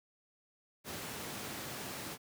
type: high-pass noise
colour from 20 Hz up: pink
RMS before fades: -43 dBFS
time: 0.84-2.18 s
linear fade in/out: 50 ms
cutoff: 130 Hz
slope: 12 dB/octave
effects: none